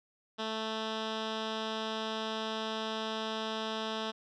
10% pulse tone with low-pass filter, 220 Hz, A3, in tune, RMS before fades -36 dBFS, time 0.38-4.12 s, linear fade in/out 20 ms, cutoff 4000 Hz, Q 2.6, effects none

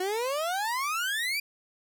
30% pulse exponential sweep, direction up, 359.1 to 2409 Hz, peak -25 dBFS, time 0-1.4 s, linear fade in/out 5 ms, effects none

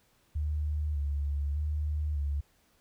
sine tone with vibrato, 73.4 Hz, D2, in tune, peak -28 dBFS, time 0.35-2.41 s, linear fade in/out 10 ms, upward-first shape square, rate 0.83 Hz, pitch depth 43 cents each way, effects pink hiss -68 dBFS RMS until 2.8 s

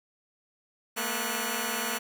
5% pulse tone cluster, 220.5 / 241 / 1469 Hz, A3 / B3 / F#6, +4 / -42 / -13 cents, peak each -22 dBFS, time 0.96-1.99 s, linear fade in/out 20 ms, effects none

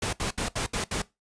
pink noise bursts, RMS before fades -29 dBFS, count 6, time 0.02-1.02 s, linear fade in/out 5 ms, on 110 ms, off 68 ms, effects noise-tail reverb RT60 0.2 s tail -19 dB re dry + resampled to 22050 Hz

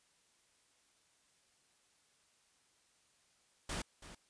pink noise with echo, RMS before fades -40 dBFS, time 3.69-3.82 s, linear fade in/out 5 ms, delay 330 ms, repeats 1, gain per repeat -13 dB, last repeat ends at 4.15 s, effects white hiss -72 dBFS RMS until 4.29 s + resampled to 22050 Hz

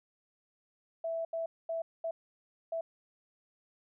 sine tone bursts at uneven times, 659.3 Hz, E5, in tune, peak -32 dBFS, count 5, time 1.04-1.25 / 1.33-1.46 / 1.69-1.82 / 2.04-2.11 / 2.72-2.81 s, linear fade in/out 5 ms, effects none

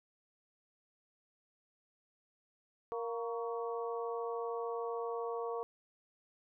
harmonic tone with a mistuned harmonic, 233.2 Hz, A#3, 1 cent sharp, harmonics 2 / 3 / 4 / 5, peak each -37 / -44 / -46 / -44 dBFS, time 2.92-5.63 s, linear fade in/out 0 ms, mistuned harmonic 5, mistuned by -65 cents, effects none

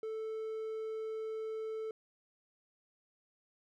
triangle tone, 440 Hz, A4, in tune, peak -35 dBFS, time 0.03-1.91 s, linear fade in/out 2 ms, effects none

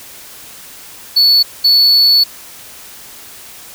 triangle tone bursts at uneven times, 4435 Hz, C#8, in tune, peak -5 dBFS, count 2, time 1.16-1.43 / 1.64-2.24 s, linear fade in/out 10 ms, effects white hiss -35 dBFS RMS until 3.74 s

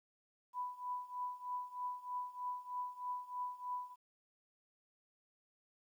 sine tone with tremolo, 992 Hz, B5, 7 cents sharp, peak -36 dBFS, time 0.53-3.96 s, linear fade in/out 50 ms, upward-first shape triangle, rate 3.2 Hz, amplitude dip 90%, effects 12-bit

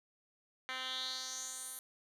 10% pulse tone with band-pass filter sweep, 258.7 Hz, C4, 19 cents flat, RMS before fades -42 dBFS, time 0.69-1.79 s, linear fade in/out 0 ms, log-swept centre 2400 to 11000 Hz, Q 3.7, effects none

